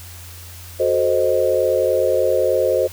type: chord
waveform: sine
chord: F# diminished seventh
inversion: none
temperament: equal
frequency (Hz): 370 / 440 / 523.3 / 622.3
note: F#4 / A4 / C5 / Eb5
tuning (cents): 0 / 0 / 0 / 0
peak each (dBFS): -22 / -22 / -17 / -21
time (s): 0.79-2.88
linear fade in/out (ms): 20
effects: added 87 Hz sine -37 dBFS peak until 2.92 s + white hiss -40 dBFS RMS until 2.92 s

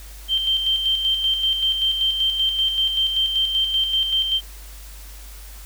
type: tone with tremolo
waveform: sine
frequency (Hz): 3136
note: G7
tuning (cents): 0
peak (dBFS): -16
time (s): 0.28-4.41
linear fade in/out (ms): 50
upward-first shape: square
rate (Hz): 5.2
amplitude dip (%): 45
effects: added 50 Hz sine -37 dBFS peak until 5.65 s + white hiss -44 dBFS RMS until 5.65 s

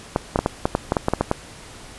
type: clicks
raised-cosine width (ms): 1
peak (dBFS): -3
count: 12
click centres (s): 0.161 / 0.359 / 0.39 / 0.461 / 0.655 / 0.751 / 0.921 / 0.968 / 1.084 / 1.136 / 1.21 / 1.314
effects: pink hiss -41 dBFS RMS until 1.98 s + resampled to 24000 Hz

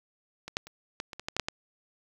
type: clicks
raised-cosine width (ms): 0.2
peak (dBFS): -22 / -11 / -30 / -16 / -23 / -22 / -15 / -14 / -8 / -13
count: 10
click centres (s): 0.48 / 0.569 / 0.67 / 1.001 / 1.132 / 1.196 / 1.285 / 1.366 / 1.397 / 1.485
effects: 8-bit

